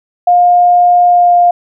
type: tone with pitch glide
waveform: sine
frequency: 709 to 703.3 Hz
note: F5 to F5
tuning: +26 to +12 cents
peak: -4 dBFS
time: 0.27-1.51 s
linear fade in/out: 5 ms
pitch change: -14 cents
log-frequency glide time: 1.06-1.36 s
effects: none